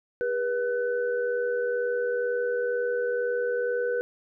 sine tone cluster, 403.8 / 485.9 / 1504 Hz, G#4 / B4 / F#6, -49 / -28 / +28 cents, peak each -34 / -25 / -34 dBFS, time 0.21-4.01 s, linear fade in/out 0 ms, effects none

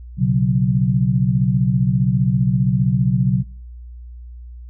sine chord, B suspended second, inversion none, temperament equal, 123.47 / 138.59 / 185 Hz, B2 / C#3 / F#3, 0 / 0 / 0 cents, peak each -18 dBFS, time 0.17-3.44 s, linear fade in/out 50 ms, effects noise-tail reverb RT60 0.5 s tail -24 dB re dry + added 60 Hz sine -33 dBFS peak until 4.69 s

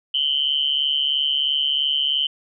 sine tone with amplitude modulation, 3050 Hz, G7, 48 cents flat, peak -14 dBFS, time 0.14-2.27 s, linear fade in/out 5 ms, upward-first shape sine, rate 143 Hz, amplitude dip 90%, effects none

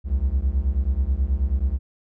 triangle beating tone pair, 61.74 / 71.04 Hz, B1 / C#2, 0 / +43 cents, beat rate 9.3 Hz, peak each -20 dBFS, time 0.04-1.79 s, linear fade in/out 50 ms, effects none

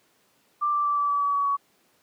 sine tone with pitch steps, 1181 / 1172.8 / 1164.7 / 1156.7 / 1148.7 / 1140.8 / 1132.9 / 1125.1 Hz, D6 / D6 / D6 / D6 / D6 / C#6 / C#6 / C#6, +9 / -3 / -15 / -27 / -39 / +49 / +37 / +25 cents, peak -21 dBFS, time 0.61-1.57 s, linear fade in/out 20 ms, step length 120 ms, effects pink hiss -64 dBFS RMS until 2.02 s + high-pass 200 Hz 12 dB/octave

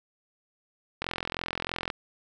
click train, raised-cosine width 0.3 ms, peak -14 dBFS, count 39, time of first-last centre 1.02-1.902 s, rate 43.1 Hz, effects none

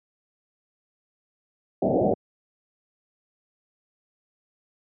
white low-pass noise, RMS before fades -21 dBFS, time 1.82-2.14 s, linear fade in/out 5 ms, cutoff 750 Hz, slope 96 dB/octave, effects high-pass 150 Hz 12 dB/octave

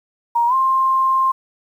sine tone with pitch glide, 941 to 1056.2 Hz, A#5 to C6, +16 to +16 cents, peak -13 dBFS, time 0.35-1.32 s, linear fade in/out 10 ms, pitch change +200 cents, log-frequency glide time 0.47-0.54 s, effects 8-bit

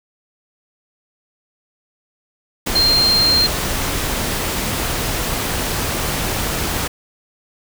sine tone in noise, 4186 Hz, C8, in tune, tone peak -12 dBFS, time 2.75-3.47 s, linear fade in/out 10 ms, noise pink, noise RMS -21 dBFS, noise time 2.66-6.88 s, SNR +6 dB, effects none

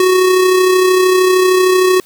square tone with amplitude modulation, 370 Hz, F#4, in tune, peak -7 dBFS, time 0-2 s, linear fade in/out 2 ms, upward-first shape sine, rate 33.1 Hz, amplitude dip 35%, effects white hiss -46 dBFS RMS until 2.05 s

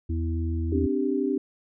harmonic tone, 82.41 Hz, E2, in tune, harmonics 1 / 3 / 4, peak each -25 / -35 / -34 dBFS, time 0.09-0.87 s, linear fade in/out 10 ms
sine chord, C suspended second, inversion none, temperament equal, 261.6 / 293.7 / 392 Hz, C4 / D4 / G4, 0 / 0 / 0 cents, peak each -27 dBFS, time 0.72-1.38 s, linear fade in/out 5 ms
effects none

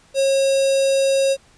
square tone with notch filter, 543 Hz, C#5, 36 cents flat, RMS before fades -17 dBFS, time 0.14-1.37 s, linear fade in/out 50 ms, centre 1500 Hz, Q 0.77, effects pink hiss -53 dBFS RMS until 1.57 s + resampled to 22050 Hz

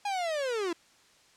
45% pulse linear sweep, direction down, 830 to 324.8 Hz, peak -29 dBFS, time 0.05-0.73 s, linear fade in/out 5 ms, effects white hiss -61 dBFS RMS until 1.36 s + low-pass 7000 Hz 12 dB/octave

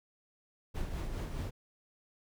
brown noise with tremolo, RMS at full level -35 dBFS, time 0.74-1.51 s, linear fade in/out 20 ms, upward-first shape triangle, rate 4.9 Hz, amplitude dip 50%, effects none

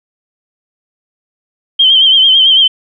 sine tone with vibrato, 3136 Hz, G7, in tune, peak -4 dBFS, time 1.79-2.68 s, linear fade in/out 10 ms, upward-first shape sine, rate 9 Hz, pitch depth 57 cents each way, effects none

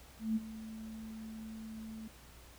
sine tone with ADSR envelope, 220.6 Hz, A3, 5 cents sharp, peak -28 dBFS, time 0.19-2.08 s, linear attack 170 ms, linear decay 30 ms, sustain -15 dB, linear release 5 ms, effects added 60 Hz sine -58 dBFS peak until 2.58 s + pink hiss -58 dBFS RMS until 2.58 s

